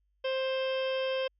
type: harmonic tone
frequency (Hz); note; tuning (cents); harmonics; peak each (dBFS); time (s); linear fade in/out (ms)
526; C5; +9; 1 / 2 / 3 / 4 / 5 / 6 / 7 / 9 / 10; -29 / -42 / -43 / -48 / -41 / -40 / -53 / -55 / -52; 0.24-1.28; 10
effects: added 50 Hz sine -70 dBFS peak until 1.39 s